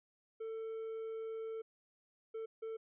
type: tone bursts at uneven times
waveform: triangle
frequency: 446.1 Hz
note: A4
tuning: 24 cents sharp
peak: -38 dBFS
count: 3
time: 0.4-1.62 / 2.34-2.46 / 2.62-2.77 s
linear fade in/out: 10 ms
effects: resampled to 8000 Hz